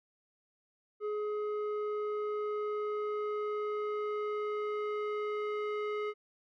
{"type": "tone with low-pass filter sweep", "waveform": "square", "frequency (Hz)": 420.6, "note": "G#4", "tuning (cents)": 22, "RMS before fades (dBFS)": -35, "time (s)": [1, 6.14], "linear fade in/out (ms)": 50, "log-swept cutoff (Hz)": [1000, 2000], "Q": 1.4, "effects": []}